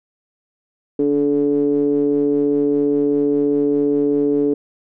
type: ring-modulated tone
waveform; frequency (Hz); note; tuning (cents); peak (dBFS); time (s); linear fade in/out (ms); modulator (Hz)
triangle; 71.5; D2; -46; -9; 0.99-4.54; 5; 360
effects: none